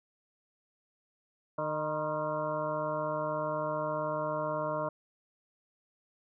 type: harmonic tone with a mistuned harmonic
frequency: 153 Hz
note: D#3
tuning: 29 cents flat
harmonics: 1 / 2 / 3 / 4 / 6 / 7 / 8 / 9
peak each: -41 / -42 / -43 / -33 / -39 / -38 / -45 / -43 dBFS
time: 1.58-4.89 s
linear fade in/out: 5 ms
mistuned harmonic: 6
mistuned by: +64 cents
effects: none